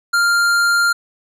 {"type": "tone with hard clipping", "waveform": "triangle", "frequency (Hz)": 1396.9, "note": "F6", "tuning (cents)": 0, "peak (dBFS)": -14, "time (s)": [0.13, 0.93], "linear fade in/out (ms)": 10, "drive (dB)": 17, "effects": []}